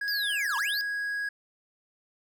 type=tone; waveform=triangle; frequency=1655 Hz; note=G#6; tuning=6 cents flat; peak=-27 dBFS; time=0.01-1.29 s; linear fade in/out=5 ms
type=linear two-way sweep; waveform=square; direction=down then up; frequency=5090 to 880 to 5090 Hz; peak=-30 dBFS; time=0.08-0.81 s; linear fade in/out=0 ms; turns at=0.57 s
effects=none